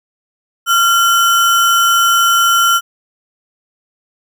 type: tone with sample-and-hold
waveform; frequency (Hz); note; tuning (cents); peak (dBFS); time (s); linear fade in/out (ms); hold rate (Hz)
sine; 1378; F6; -24; -8; 0.66-2.81; 50; 4410
effects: none